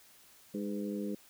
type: harmonic tone with a mistuned harmonic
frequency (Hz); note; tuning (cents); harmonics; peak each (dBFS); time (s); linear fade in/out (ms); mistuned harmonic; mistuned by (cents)
102.6; G#2; -21; 2 / 3 / 4 / 5; -36 / -40 / -42 / -44; 0.54-1.15; 5; 5; -36
effects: white hiss -60 dBFS RMS until 1.29 s